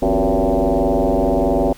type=tone with frequency modulation; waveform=sine; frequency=146.83 Hz; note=D3; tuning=in tune; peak=-13 dBFS; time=0.02-1.73 s; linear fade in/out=5 ms; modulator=105 Hz; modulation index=5.8; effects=pink hiss -44 dBFS RMS until 1.77 s